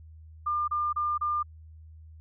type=tone bursts; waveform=sine; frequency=1200 Hz; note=D6; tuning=37 cents sharp; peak=-25 dBFS; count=4; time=0.46-1.43 s; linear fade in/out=10 ms; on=220 ms; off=30 ms; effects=added 79 Hz sine -46 dBFS peak until 2.2 s